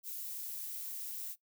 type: noise with high-pass filter sweep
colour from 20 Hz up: violet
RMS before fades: -42 dBFS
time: 0.03-1.36 s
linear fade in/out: 50 ms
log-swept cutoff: 2400 to 470 Hz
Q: 0.7
effects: noise-tail reverb RT60 0.1 s tail -17 dB re dry